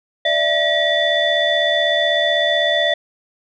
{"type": "tone cluster", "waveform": "sine", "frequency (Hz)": [593, 669, 1916, 3492], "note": ["D5", "E5", "A#6", "A7"], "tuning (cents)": [17, 25, 47, -14], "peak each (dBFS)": -19, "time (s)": [0.25, 2.94], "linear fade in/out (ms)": 5, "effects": ["tanh soft clip ceiling -6 dBFS"]}